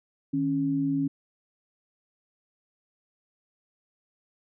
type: tone pair together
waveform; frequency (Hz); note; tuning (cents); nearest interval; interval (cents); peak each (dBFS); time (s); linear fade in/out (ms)
sine; 155.3 / 276.3; D#3 / C#4; -3 / -6; minor seventh; 997; -31 / -24; 0.33-1.08; 10
effects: none